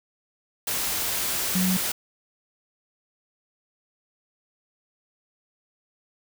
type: tone in noise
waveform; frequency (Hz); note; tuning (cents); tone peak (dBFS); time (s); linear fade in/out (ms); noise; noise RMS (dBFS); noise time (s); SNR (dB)
sine; 185; F#3; 0; -21; 1.55-1.77; 5; white; -27; 0.67-1.92; +3
effects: none